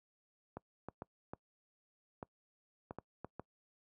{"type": "clicks", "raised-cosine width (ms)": 1, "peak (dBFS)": -29, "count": 9, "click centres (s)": [0.57, 0.886, 1.021, 1.335, 2.228, 2.909, 2.986, 3.246, 3.396], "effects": ["noise-tail reverb RT60 0.1 s tail -24 dB re dry", "high-pass 80 Hz 12 dB/octave"]}